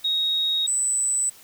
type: tone pair in turn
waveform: sine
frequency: 3765 / 7978 Hz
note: A#7 / B8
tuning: +16 / +17 cents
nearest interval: octave + minor second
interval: 1301 cents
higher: second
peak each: -20 dBFS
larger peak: neither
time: 0.04-0.67 / 0.67-1.3 s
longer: neither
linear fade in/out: 10 ms
effects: white hiss -49 dBFS RMS until 1.43 s

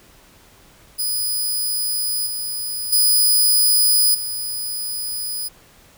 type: tone with level steps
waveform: 5% pulse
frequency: 4978 Hz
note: D#8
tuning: in tune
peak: -13 / -17 / -6 / -17 dBFS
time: 0.98-5.49 s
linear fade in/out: 20 ms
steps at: 2.26 / 2.92 / 4.14 s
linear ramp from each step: 10 ms
effects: pink hiss -50 dBFS RMS until 5.97 s

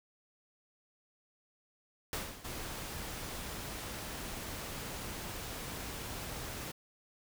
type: noise with exponential decay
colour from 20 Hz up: pink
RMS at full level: -35 dBFS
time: 2.13-2.78 s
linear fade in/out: 1 ms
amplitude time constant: 140 ms
type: noise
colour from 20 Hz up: pink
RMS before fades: -42 dBFS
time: 2.44-6.72 s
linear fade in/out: 10 ms
effects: none

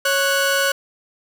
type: tone pair together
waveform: sawtooth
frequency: 552.5 / 1480 Hz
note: C#5 / F#6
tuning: -6 / 0 cents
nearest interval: octave + perfect fourth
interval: 1706 cents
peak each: -16 / -15 dBFS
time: 0.05-0.72 s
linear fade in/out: 5 ms
effects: none

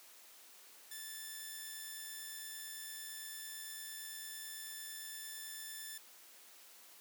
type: tone with amplitude modulation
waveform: 5% pulse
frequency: 1760 Hz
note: A6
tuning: in tune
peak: -33 dBFS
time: 0.91-5.98 s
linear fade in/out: 5 ms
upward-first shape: sine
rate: 88.9 Hz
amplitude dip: 25%
effects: white hiss -59 dBFS RMS until 7 s + high-pass 300 Hz 12 dB/octave

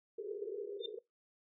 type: band-pass noise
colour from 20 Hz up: pink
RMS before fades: -43 dBFS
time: 0.18-0.99 s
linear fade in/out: 5 ms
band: 390 to 460 Hz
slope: 96 dB/octave
type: tone with exponential growth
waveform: sine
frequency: 3604 Hz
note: A7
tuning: 41 cents sharp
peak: -35 dBFS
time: 0.79-0.86 s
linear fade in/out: 5 ms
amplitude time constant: 15 ms
effects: noise-tail reverb RT60 0.2 s tail -21 dB re dry

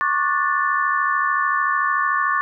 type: chord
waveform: sine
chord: D major seventh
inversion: third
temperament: just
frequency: 1101.2 / 1174.7 / 1468.3 / 1762 Hz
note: C#6 / D6 / F#6 / A6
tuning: -12 / 0 / -14 / +2 cents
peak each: -21 / -23 / -27 / -22 dBFS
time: 0.01-2.41 s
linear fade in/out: 0 ms
effects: none

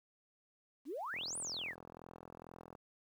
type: exponential two-way sweep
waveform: sine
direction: up then down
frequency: 242.1 to 9956 to 1551 Hz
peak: -39 dBFS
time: 0.85-1.75 s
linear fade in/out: 50 ms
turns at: 1.38 s
type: click train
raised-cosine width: 1 ms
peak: -37 dBFS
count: 69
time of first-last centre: 1.14-2.751 s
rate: 42.2 Hz
effects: high-pass 80 Hz 12 dB/octave + 11-bit

